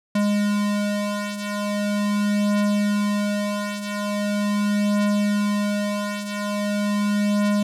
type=beating tone pair; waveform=square; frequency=205.7 / 206.11 Hz; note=G#3 / G#3; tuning=-16 / -13 cents; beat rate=0.41 Hz; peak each=-22 / -27 dBFS; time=0.15-7.63 s; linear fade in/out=5 ms; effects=low-pass 11000 Hz 12 dB/octave + 10-bit